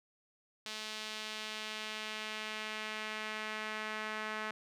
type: tone with band-pass filter sweep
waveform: sawtooth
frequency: 215.7 Hz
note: A3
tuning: 34 cents flat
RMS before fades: -41 dBFS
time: 0.66-4.51 s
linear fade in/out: 2 ms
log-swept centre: 4000 to 1700 Hz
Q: 1.3
effects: none